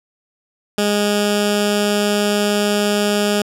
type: tone with notch filter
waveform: 10% pulse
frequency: 206.4 Hz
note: G#3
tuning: 10 cents flat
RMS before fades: -17 dBFS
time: 0.78-3.42 s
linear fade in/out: 2 ms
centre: 1000 Hz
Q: 1.3
effects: low-pass 12000 Hz 12 dB/octave